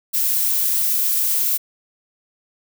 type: noise with high-pass filter sweep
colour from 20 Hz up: violet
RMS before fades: -19 dBFS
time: 0.13-1.58 s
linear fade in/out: 20 ms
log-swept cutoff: 1300 to 590 Hz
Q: 1
effects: none